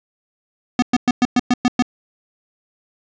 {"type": "tone bursts", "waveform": "square", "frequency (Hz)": 246.9, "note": "B3", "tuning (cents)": 0, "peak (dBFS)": -12, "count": 8, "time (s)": [0.79, 1.824], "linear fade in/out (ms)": 2, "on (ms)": 33, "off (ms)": 110, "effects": ["resampled to 16000 Hz", "8-bit"]}